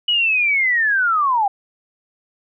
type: linear sweep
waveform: sine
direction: down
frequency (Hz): 2956 to 770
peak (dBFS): -14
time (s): 0.08-1.48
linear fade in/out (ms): 5
effects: none